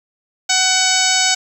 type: harmonic tone with a mistuned harmonic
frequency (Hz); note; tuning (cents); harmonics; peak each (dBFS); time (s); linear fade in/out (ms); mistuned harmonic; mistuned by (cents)
749; F#5; +21; 1 / 2 / 3 / 4 / 5 / 6 / 7 / 8 / 9 / 10; -22 / -22 / -22 / -22 / -22 / -22 / -22 / -22 / -22 / -22; 0.49-1.35; 10; 10; +57
effects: 7-bit